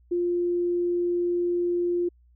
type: tone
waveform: sine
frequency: 350.2 Hz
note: F4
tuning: 5 cents sharp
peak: -22 dBFS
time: 0.11-2.09 s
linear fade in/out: 10 ms
effects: added 60 Hz sine -55 dBFS peak until 2.35 s